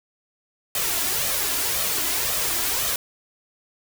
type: noise with flanger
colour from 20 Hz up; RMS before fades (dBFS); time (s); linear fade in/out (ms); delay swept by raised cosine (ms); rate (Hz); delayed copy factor
white; -24; 0.75-2.96; 2; 1.6 to 3; 1.9; +0.55
effects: none